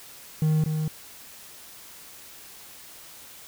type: tone with echo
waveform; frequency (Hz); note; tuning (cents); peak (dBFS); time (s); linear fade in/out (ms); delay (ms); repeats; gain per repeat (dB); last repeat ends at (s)
triangle; 155.56; D#3; 0; -17; 0.42-0.64; 2; 240; 1; -5; 0.88
effects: white hiss -46 dBFS RMS until 3.47 s